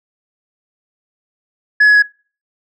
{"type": "tone with pitch steps", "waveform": "sine", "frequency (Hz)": [1696, 1685.3, 1674.6], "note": ["G#6", "G#6", "G#6"], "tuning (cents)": [36, 25, 14], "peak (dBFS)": -3, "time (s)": [1.8, 2.025], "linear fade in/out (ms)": 10, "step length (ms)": 75, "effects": ["noise-tail reverb RT60 0.4 s tail -26 dB re dry", "tanh soft clip ceiling -5 dBFS"]}